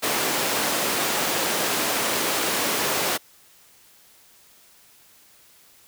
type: high-pass noise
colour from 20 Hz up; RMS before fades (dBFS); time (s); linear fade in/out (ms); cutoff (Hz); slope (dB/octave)
pink; -24; 0.02-3.18; 20; 310; 12
effects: white hiss -54 dBFS RMS until 5.87 s